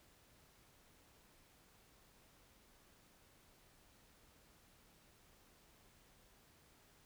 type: silence
effects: pink hiss -68 dBFS RMS until 7.05 s